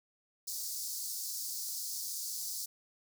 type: high-pass noise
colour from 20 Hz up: pink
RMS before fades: -39 dBFS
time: 0.47-2.66 s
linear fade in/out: 10 ms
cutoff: 4600 Hz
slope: 48 dB/octave
effects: none